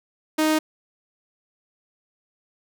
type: tone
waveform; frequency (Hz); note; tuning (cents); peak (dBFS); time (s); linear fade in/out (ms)
sawtooth; 311.1; D#4; 0; -14; 0.38-0.59; 10
effects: none